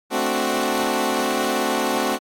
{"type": "chord", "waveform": "15% pulse", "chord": "D dominant seventh", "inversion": "second", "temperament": "equal", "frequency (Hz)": [220, 261.6, 293.7, 370], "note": ["A3", "C4", "D4", "F#4"], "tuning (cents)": [0, 0, 0, 0], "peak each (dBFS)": [-20, -18, -22, -18], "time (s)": [0.1, 2.19], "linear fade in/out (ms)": 50, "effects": ["AAC 64 kbps"]}